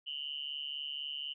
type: tone with amplitude modulation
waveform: sine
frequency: 2960 Hz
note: F#7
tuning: in tune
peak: -33 dBFS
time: 0.06-1.34 s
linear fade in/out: 20 ms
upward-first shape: sine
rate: 144 Hz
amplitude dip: 100%
effects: none